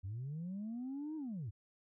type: linear two-way sweep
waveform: sine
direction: up then down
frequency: 89.4 to 318.8 to 89.4 Hz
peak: -38 dBFS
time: 0.03-1.51 s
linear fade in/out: 20 ms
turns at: 1.16 s
effects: tanh soft clip ceiling -37 dBFS